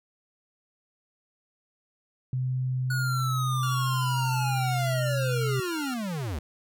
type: tone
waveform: sine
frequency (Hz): 128.4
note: C3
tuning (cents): -32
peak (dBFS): -25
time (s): 2.33-5.6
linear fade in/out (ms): 2
type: linear sweep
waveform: square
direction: down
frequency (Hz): 1467 to 64.4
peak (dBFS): -30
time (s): 2.9-6.39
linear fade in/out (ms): 5
type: tone with vibrato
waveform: sawtooth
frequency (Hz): 1400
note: F6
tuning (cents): +4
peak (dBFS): -31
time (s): 3.63-5.94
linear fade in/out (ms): 2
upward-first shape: sine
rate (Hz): 13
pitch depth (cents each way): 25
effects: none